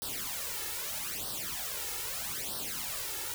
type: noise with flanger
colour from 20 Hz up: white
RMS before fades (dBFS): -37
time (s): 0.02-3.34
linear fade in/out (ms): 0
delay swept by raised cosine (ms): 0.21 to 2.31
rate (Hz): 0.79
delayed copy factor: +0.85
effects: none